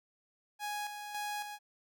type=tone with tremolo; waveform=sawtooth; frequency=830.6 Hz; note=G#5; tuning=in tune; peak=-32 dBFS; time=0.59-1.59 s; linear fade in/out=50 ms; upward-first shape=square; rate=1.8 Hz; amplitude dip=50%; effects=none